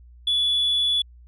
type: tone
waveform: sine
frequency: 3428 Hz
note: A7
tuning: 46 cents flat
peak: -17 dBFS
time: 0.27-1.02 s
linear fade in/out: 5 ms
effects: tanh soft clip ceiling -16 dBFS + added 60 Hz sine -45 dBFS peak until 1.27 s